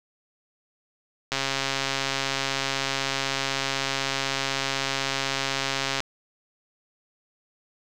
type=click train; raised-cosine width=0.2 ms; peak=-8 dBFS; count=638; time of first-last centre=1.32-6.004 s; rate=136 Hz; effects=none